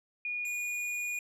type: tone pair in turn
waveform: sine / square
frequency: 2445 / 2445 Hz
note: D#7 / D#7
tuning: -31 / -31 cents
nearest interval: unison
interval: 0 cents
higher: neither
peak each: -32 / -33 dBFS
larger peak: first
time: 0.25-0.45 / 0.45-1.19 s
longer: second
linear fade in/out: 2 ms
effects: low-pass 12000 Hz 12 dB/octave